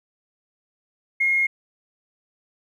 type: tone with tanh clipping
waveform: triangle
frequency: 2147 Hz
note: C7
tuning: 44 cents sharp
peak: -17 dBFS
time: 1.2-1.47 s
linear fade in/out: 10 ms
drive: 3 dB
effects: none